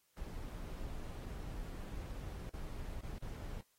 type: noise with dropouts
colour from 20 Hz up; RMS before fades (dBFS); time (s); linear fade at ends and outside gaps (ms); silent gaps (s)
brown; -44; 0.17-3.61; 1; 1.258-1.262 / 2.494-2.538 / 3.009-3.033 / 3.182-3.223
effects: white hiss -75 dBFS RMS until 3.78 s + AAC 48 kbps